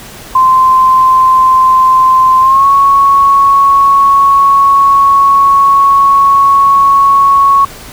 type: tone with pitch glide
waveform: sine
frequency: 1039 to 1107.2 Hz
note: C6 to C#6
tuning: -12 to -2 cents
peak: -3 dBFS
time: 0.35-7.65 s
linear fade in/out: 5 ms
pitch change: +110 cents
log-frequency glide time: 2.4-2.66 s
effects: pink hiss -30 dBFS RMS until 7.92 s